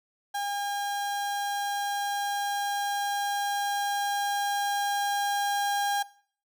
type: tone with level ramp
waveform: 35% pulse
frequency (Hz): 809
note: G#5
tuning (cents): -46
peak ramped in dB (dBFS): -27 to -23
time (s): 0.34-6.03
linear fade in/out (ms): 10
effects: noise-tail reverb RT60 0.5 s tail -20 dB re dry